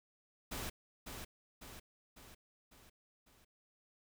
pink noise with echo, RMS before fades -42 dBFS, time 0.51-0.7 s, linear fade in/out 10 ms, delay 550 ms, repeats 5, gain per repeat -5 dB, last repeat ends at 3.45 s, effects none

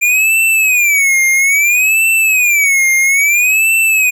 square tone with vibrato, 2381 Hz, D7, 23 cents sharp, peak -9 dBFS, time 0.01-4.11 s, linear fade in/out 20 ms, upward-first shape sine, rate 0.6 Hz, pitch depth 200 cents each way, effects none

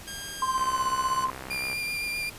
10% pulse tone with pitch glide, 1613 to 1496.3 Hz, G6 to F#6, +49 to +19 cents, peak -27 dBFS, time 0.07-1.25 s, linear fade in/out 10 ms, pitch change -130 cents, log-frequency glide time 0.38-0.85 s
sine tone with tremolo, 1045 Hz, C6, 2 cents flat, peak -21 dBFS, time 0.42-1.3 s, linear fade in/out 2 ms, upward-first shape sine, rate 16 Hz, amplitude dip 70%
click train, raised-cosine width 0.5 ms, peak -23 dBFS, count 76, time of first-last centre 0.58-1.73 s, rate 65.2 Hz
35% pulse tone with vibrato, 2395 Hz, D7, 33 cents sharp, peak -27 dBFS, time 1.5-2.3 s, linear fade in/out 10 ms, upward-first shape triangle, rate 7.8 Hz, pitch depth 16 cents each way
effects pink hiss -44 dBFS RMS until 2.38 s + resampled to 32000 Hz

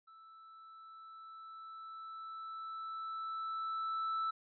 triangle tone with level ramp, 1318.5 Hz, E6, in tune, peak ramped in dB -54 to -31 dBFS, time 0.07-4.31 s, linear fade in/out 10 ms, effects resampled to 11025 Hz

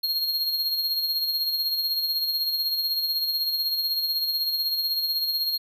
square tone with tremolo, 4253 Hz, C8, 27 cents sharp, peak -22 dBFS, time 0.03-5.58 s, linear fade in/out 10 ms, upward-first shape sine, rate 16 Hz, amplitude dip 45%, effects none

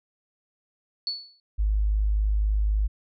sine tone with exponential decay, 4435 Hz, C#8, in tune, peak -23 dBFS, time 1.07-1.4 s, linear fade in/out 1 ms, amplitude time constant 71 ms
sine tone, 51.91 Hz, G#1, in tune, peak -20 dBFS, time 1.58-2.88 s, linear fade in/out 20 ms
effects none

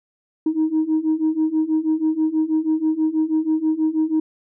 sine beating tone pair, 311.1 / 317.3 Hz, D#4 / D#4, 0 / +34 cents, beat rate 6.2 Hz, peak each -20 / -18 dBFS, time 0.46-4.2 s, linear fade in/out 5 ms, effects tanh soft clip ceiling -12 dBFS

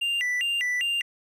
triangle tone with vibrato, 2349 Hz, D7, in tune, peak -22 dBFS, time 0.01-1.02 s, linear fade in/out 10 ms, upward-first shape square, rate 2.5 Hz, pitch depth 300 cents each way, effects none

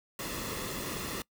pink noise with comb filter, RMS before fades -37 dBFS, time 0.19-1.22 s, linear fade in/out 2 ms, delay 1.3 ms, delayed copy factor -0.55, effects noise-tail reverb RT60 0.1 s tail -23 dB re dry

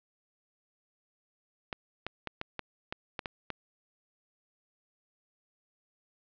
clicks, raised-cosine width 0.3 ms, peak -18 dBFS, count 9, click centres 1.728 / 2.066 / 2.273 / 2.414 / 2.593 / 2.925 / 3.192 / 3.258 / 3.503 s, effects low-pass 4000 Hz 12 dB/octave

